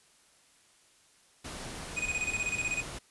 pink noise, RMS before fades -41 dBFS, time 1.44-2.99 s, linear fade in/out 10 ms
square tone with tremolo, 2489 Hz, D#7, in tune, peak -29 dBFS, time 1.96-2.83 s, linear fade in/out 20 ms, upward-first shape square, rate 16 Hz, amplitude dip 70%
effects white hiss -63 dBFS RMS until 3.1 s + resampled to 24000 Hz

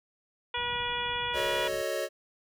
harmonic tone, 483.5 Hz, B4, 37 cents flat, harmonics 1 / 2 / 3 / 4 / 5 / 6 / 7, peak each -40 / -34 / -38 / -39 / -38 / -38 / -36 dBFS, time 0.54-1.68 s, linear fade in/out 5 ms
white low-pass noise, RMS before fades -49 dBFS, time 0.56-1.82 s, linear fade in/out 10 ms, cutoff 140 Hz, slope 12 dB/octave
square chord, D# half-diminished seventh, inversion first, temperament equal, 370 / 440 / 554.4 / 622.3 Hz, F#4 / A4 / C#5 / D#5, 0 / 0 / 0 / 0 cents, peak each -38 / -38 / -34 / -35 dBFS, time 1.33-2.09 s, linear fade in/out 50 ms
effects none

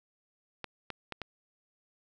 clicks, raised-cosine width 0.3 ms, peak -21 dBFS, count 4, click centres 0.643 / 0.903 / 1.123 / 1.217 s, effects none

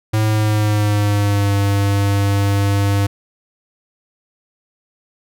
square tone with pitch glide, 108.5 to 100.07 Hz, A2 to G2, -24 to +36 cents, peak -14 dBFS, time 0.13-3.07 s, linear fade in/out 10 ms, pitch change -140 cents, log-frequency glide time 0.24-1.54 s, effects none

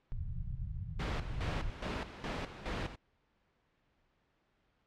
pink low-pass noise, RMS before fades -39 dBFS, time 0.12-1.7 s, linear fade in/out 0 ms, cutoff 160 Hz, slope 48 dB/octave
pink noise with tremolo, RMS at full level -37 dBFS, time 0.99-2.96 s, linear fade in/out 10 ms, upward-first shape square, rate 2.4 Hz, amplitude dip 70%
effects pink hiss -75 dBFS RMS until 4.86 s + low-pass 3000 Hz 12 dB/octave

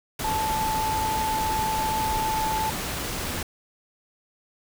sine tone in noise, 875 Hz, A5, 10 cents flat, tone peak -24 dBFS, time 0.24-2.7 s, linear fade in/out 5 ms, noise pink, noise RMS -30 dBFS, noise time 0.19-3.43 s, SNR +3 dB, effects none

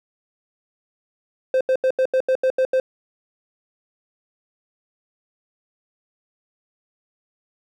triangle tone bursts, 520 Hz, C5, 11 cents flat, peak -13 dBFS, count 9, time 1.54-2.8 s, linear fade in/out 2 ms, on 68 ms, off 81 ms, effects none

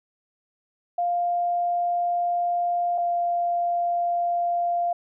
sine tone pair in turn, 700 / 695.6 Hz, F5 / F5, +4 / -7 cents, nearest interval unison, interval 11 cents, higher first, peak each -21 dBFS, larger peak neither, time 0.98-2.98 / 2.98-4.93 s, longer first, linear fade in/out 5 ms, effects none

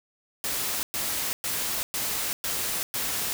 white noise bursts, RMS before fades -29 dBFS, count 6, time 0.44-3.33 s, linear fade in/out 0 ms, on 390 ms, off 110 ms, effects none

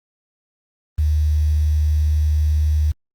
sine tone with quantisation, 76 Hz, D#2, 40 cents flat, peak -14 dBFS, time 0.98-2.92 s, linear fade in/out 10 ms, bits 7, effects Opus 24 kbps

